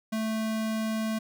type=tone; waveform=square; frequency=220 Hz; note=A3; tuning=in tune; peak=-28 dBFS; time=0.12-1.19 s; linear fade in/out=10 ms; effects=none